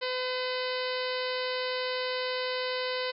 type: harmonic tone with a mistuned harmonic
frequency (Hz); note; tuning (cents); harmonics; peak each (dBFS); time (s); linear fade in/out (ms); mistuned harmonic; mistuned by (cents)
507; B4; +45; 1 / 2 / 3 / 4 / 5 / 6 / 7 / 8 / 9 / 10; -32 / -38 / -40 / -39 / -43 / -40 / -44 / -41 / -42 / -45; 0.01-3.12; 20; 7; +63
effects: none